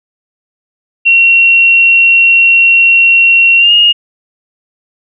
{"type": "tone with pitch glide", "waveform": "sine", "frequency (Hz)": [2734, 2853], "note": ["F7", "F7"], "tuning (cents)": [-37, 36], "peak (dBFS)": -3, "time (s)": [1.05, 3.93], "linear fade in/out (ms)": 20, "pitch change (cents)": 73, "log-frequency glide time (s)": [3.58, 3.72], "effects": []}